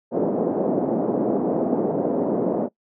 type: band-pass noise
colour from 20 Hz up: pink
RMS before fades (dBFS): -22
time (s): 0.11-2.69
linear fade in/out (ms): 50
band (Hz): 210 to 640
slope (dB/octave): 24
effects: noise-tail reverb RT60 0.1 s tail -20 dB re dry